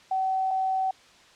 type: tone pair in turn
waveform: sine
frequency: 760 / 760 Hz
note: F#5 / F#5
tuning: +46 / +46 cents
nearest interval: unison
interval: 0 cents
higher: neither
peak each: -23 dBFS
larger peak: neither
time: 0.11-0.51 / 0.51-0.91 s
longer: neither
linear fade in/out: 5 ms
effects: white hiss -54 dBFS RMS until 1.35 s + low-pass 5000 Hz 12 dB/octave